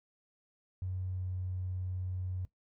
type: tone with pitch glide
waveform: triangle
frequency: 92.5 to 91.86 Hz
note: F#2 to F#2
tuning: 0 to -12 cents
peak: -31 dBFS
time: 0.82-2.45 s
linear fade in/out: 0 ms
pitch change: -12 cents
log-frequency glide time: 1.12-1.23 s
effects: noise-tail reverb RT60 0.1 s tail -17 dB re dry + tanh soft clip ceiling -31 dBFS